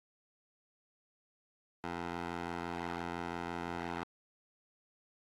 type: tone with band-pass filter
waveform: 15% pulse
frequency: 85.9 Hz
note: F2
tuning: 28 cents flat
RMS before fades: -40 dBFS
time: 1.84-4.04 s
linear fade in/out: 0 ms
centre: 1000 Hz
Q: 0.68
effects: AAC 48 kbps